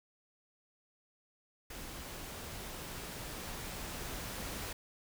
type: noise with level ramp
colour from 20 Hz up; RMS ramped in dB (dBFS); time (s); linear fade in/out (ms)
pink; -46 to -41; 1.7-4.73; 5
effects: none